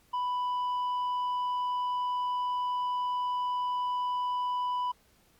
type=tone with tanh clipping; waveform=sine; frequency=991 Hz; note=B5; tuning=6 cents sharp; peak=-29 dBFS; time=0.13-4.92 s; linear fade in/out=10 ms; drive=4 dB; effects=pink hiss -65 dBFS RMS until 5.39 s + Opus 48 kbps